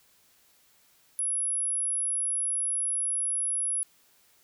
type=tone; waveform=sine; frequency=10500 Hz; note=E9; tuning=8 cents flat; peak=-26 dBFS; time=1.19-3.83 s; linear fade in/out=0 ms; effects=white hiss -63 dBFS RMS until 4.43 s